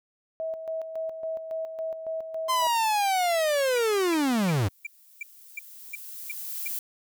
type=tone with tremolo; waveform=sine; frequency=645 Hz; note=E5; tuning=38 cents flat; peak=-28 dBFS; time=0.4-2.67 s; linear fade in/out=0 ms; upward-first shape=square; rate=3.6 Hz; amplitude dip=55%
type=linear sweep; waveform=45% pulse; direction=down; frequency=1043 to 87.31 Hz; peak=-22 dBFS; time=2.48-4.69 s; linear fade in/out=20 ms
type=tone bursts; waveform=triangle; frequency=2354 Hz; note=D7; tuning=3 cents sharp; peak=-29 dBFS; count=9; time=3.76-6.678 s; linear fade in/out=5 ms; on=22 ms; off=340 ms
type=noise with exponential growth; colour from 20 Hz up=violet; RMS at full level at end=-31 dBFS; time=3.98-6.79 s; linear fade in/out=2 ms; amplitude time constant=610 ms
effects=none